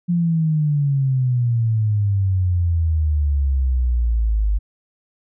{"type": "exponential sweep", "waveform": "sine", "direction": "down", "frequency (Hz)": [176.2, 50.2], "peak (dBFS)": -15, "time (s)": [0.08, 4.59], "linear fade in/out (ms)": 20, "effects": []}